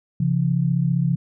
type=tone pair together; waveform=sine; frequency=135 / 170.09 Hz; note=C#3 / F3; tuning=-45 / -45 cents; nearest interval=major third; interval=400 cents; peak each=-20 / -20 dBFS; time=0.2-1.16 s; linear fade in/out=5 ms; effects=none